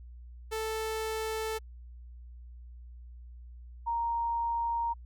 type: tone pair in turn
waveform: sawtooth / sine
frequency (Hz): 440.1 / 932.5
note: A4 / A#5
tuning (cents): 0 / 0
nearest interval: octave + minor second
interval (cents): 1300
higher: second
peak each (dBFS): -28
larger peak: neither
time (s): 0.51-1.59 / 3.86-4.94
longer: neither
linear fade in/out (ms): 20
effects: added 60 Hz sine -45 dBFS peak until 5.05 s